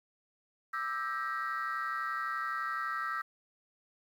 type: chord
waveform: sine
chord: E half-diminished seventh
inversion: third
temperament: just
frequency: 1186.7 / 1318.5 / 1582.2 / 1898.7 Hz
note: D6 / E6 / G6 / Bb6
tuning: +18 / 0 / +16 / +31 cents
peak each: -39 / -34 / -39 / -39 dBFS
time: 0.73-3.22 s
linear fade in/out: 10 ms
effects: tanh soft clip ceiling -27 dBFS + 10-bit